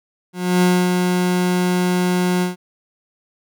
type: tone with ADSR envelope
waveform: 30% pulse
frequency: 180 Hz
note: F#3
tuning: 47 cents flat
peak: -9 dBFS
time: 0.33-2.56 s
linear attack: 290 ms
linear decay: 260 ms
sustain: -4 dB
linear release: 140 ms
effects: none